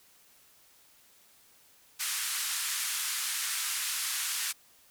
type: band-pass noise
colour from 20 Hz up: white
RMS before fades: -33 dBFS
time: 1.99-4.53 s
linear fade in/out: 20 ms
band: 1200 to 12000 Hz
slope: 24 dB/octave
effects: white hiss -61 dBFS RMS until 4.9 s